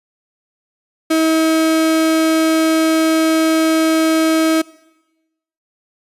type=tone; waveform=35% pulse; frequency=320.2 Hz; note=D#4; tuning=50 cents sharp; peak=-10 dBFS; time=1.1-4.62 s; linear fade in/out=10 ms; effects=noise-tail reverb RT60 1.0 s tail -21 dB re dry + resampled to 32000 Hz